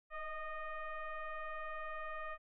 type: tone with frequency modulation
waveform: sine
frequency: 610 Hz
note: D#5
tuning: 34 cents flat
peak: -40 dBFS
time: 0.1-2.38 s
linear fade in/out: 50 ms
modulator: 620 Hz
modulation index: 2.2
effects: none